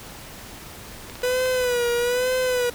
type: clicks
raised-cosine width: 0.2 ms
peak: -20 dBFS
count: 7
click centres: 1.098 / 1.155 / 1.22 / 1.253 / 1.405 / 1.458 / 1.641 s
type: tone with vibrato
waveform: 45% pulse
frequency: 493.9 Hz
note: B4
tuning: in tune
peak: -20 dBFS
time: 1.23-2.7 s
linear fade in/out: 5 ms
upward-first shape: sine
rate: 1.1 Hz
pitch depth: 63 cents each way
effects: pink hiss -40 dBFS RMS until 2.74 s